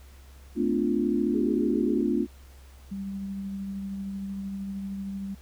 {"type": "chord", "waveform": "sine", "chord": "B half-diminished seventh", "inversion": "third", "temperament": "equal with one note detuned", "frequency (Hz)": [220, 253.2, 293.7, 349.2], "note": ["A3", "B3", "D4", "F4"], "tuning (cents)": [0, 43, 0, 0], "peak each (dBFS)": -28, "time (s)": [0.55, 2.27], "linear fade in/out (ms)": 50}
{"type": "tone with vibrato", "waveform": "sine", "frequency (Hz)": 394, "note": "G4", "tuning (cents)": 9, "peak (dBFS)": -32, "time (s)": [1.34, 2.02], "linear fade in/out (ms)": 5, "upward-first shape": "sine", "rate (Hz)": 7.5, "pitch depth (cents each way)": 83}
{"type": "tone with tremolo", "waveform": "sine", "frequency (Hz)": 196, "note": "G3", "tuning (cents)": 0, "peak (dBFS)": -30, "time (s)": [2.91, 5.35], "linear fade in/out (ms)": 10, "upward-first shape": "triangle", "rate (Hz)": 13, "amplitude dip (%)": 25}
{"effects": ["added 67 Hz sine -47 dBFS peak until 5.41 s", "pink hiss -57 dBFS RMS until 5.41 s"]}